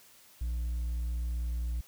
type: tone with hard clipping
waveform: sine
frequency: 59.1 Hz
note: A#1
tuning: 24 cents sharp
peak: -31 dBFS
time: 0.41-1.81 s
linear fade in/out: 5 ms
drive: 2 dB
effects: white hiss -58 dBFS RMS until 1.87 s